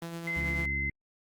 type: tone with tremolo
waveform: sawtooth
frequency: 167.9 Hz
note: E3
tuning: 32 cents sharp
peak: -31 dBFS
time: 0.02-0.66 s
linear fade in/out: 2 ms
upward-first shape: sine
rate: 9.2 Hz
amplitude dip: 35%
type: tone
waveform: sine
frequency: 2062 Hz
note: C7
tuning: 26 cents flat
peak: -30 dBFS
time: 0.27-0.9 s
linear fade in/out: 5 ms
type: harmonic tone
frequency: 69.3 Hz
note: C#2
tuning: in tune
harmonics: 1 / 2 / 3 / 4 / 5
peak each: -34 / -40 / -44 / -46 / -48 dBFS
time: 0.36-0.9 s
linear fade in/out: 5 ms
effects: Opus 24 kbps